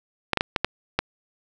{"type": "clicks", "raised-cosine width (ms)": 0.3, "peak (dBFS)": -4, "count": 6, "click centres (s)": [0.333, 0.373, 0.409, 0.562, 0.646, 0.99], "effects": []}